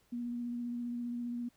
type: tone with vibrato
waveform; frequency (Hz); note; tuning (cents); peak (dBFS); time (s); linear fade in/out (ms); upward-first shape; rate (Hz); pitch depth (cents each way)
sine; 240; B3; -49; -35; 0.12-1.49; 10; sine; 15; 16
effects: pink hiss -70 dBFS RMS until 1.56 s